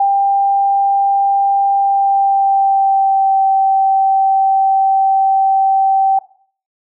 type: tone with pitch glide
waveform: sine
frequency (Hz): 793 to 775.3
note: G5 to G5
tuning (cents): +20 to -19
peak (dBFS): -9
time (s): 0-6.19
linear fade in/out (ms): 5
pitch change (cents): -39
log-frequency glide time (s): 1.75-3.43
effects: noise-tail reverb RT60 0.5 s tail -17 dB re dry